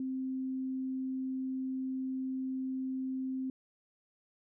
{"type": "tone", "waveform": "sine", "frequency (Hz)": 261.6, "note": "C4", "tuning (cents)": 0, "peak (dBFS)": -33, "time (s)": [0, 3.5], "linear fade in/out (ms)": 2, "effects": []}